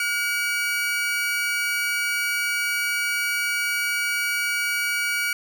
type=tone pair together; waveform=40% pulse; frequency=1438 / 2283 Hz; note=F#6 / D7; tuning=-50 / -50 cents; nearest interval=minor sixth; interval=800 cents; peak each=-25 / -24 dBFS; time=0-5.33 s; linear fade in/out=2 ms; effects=none